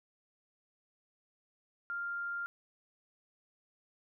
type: tone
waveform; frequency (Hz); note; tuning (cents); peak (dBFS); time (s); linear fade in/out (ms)
sine; 1396.9; F6; 0; -35; 1.9-2.46; 0
effects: none